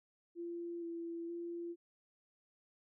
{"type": "tone with pitch steps", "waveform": "sine", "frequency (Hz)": [342.6, 336.4, 342.3], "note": ["F4", "E4", "F4"], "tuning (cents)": [-33, 35, -35], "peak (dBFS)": -40, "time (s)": [0.35, 1.76], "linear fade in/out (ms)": 50, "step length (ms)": 470, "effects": []}